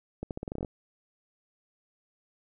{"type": "accelerating click train", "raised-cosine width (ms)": 2, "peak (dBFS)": -21, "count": 11, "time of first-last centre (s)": [0.23, 0.648], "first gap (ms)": 78, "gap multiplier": 0.85, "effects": []}